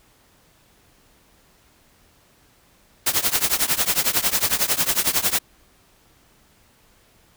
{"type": "noise with tremolo", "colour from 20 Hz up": "white", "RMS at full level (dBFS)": -17, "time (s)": [3.06, 5.39], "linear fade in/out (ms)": 10, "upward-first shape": "triangle", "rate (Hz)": 11, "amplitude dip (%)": 95, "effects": ["pink hiss -57 dBFS RMS until 7.36 s"]}